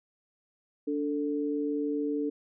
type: tone pair together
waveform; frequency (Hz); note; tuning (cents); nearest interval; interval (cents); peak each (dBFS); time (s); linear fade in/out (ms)
sine; 290.5 / 443.8; D4 / A4; -19 / +15; perfect fifth; 734; -29 / -32; 0.87-2.3; 10
effects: none